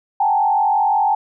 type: tone with frequency modulation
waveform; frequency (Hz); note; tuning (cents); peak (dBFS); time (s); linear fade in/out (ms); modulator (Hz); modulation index
sine; 831; G#5; +1; -13; 0.2-1.15; 5; 45.8; 1.3
effects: none